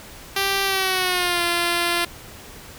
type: tone with pitch glide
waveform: 5% pulse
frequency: 392 to 345.2 Hz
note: G4 to F4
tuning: 0 to -20 cents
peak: -8 dBFS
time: 0.36-2.05 s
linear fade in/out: 5 ms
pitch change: -220 cents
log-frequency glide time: 0.64-1.43 s
effects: pink hiss -41 dBFS RMS until 2.78 s